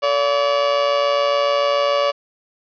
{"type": "tone with amplitude modulation", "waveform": "30% pulse", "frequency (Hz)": 572, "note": "D5", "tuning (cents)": -46, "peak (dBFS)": -10, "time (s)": [0.02, 2.12], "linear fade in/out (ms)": 20, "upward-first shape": "sine", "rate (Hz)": 127, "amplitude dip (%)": 60, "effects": ["resampled to 11025 Hz", "8-bit"]}